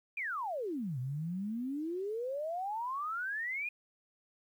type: exponential two-way sweep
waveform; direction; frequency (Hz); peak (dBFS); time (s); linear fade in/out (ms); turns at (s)
sine; down then up; 2491 to 122.2 to 2491; -34; 0.17-3.69; 5; 0.99
effects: 11-bit